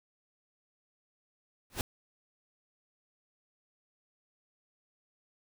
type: noise with exponential growth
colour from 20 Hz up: pink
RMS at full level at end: -28 dBFS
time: 1.7-1.81 s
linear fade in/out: 1 ms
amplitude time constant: 23 ms
effects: none